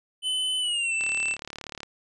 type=tone with pitch glide; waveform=square; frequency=3026 to 2665 Hz; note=F#7 to E7; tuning=+38 to +18 cents; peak=-25 dBFS; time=0.22-1.37 s; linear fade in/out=50 ms; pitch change=-220 cents; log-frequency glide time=0.59-0.93 s
type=click train; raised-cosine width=0.2 ms; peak=-19 dBFS; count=31; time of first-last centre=1.01-1.832 s; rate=36.5 Hz
effects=resampled to 22050 Hz